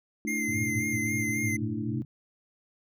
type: chord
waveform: sine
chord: A suspended fourth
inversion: none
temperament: equal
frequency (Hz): 220 / 293.7 / 329.6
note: A3 / D4 / E4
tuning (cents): 0 / 0 / 0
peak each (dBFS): -33 / -35 / -38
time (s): 0.25-2.02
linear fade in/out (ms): 0
type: tone with vibrato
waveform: square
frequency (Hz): 2093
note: C7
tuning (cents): 0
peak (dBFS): -30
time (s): 0.27-1.57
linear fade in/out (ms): 10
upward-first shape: sine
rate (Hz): 3.7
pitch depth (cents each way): 28
type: band-pass noise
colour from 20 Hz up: pink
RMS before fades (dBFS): -35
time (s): 0.48-2.05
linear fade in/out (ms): 2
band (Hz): 100 to 130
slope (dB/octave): 96
effects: none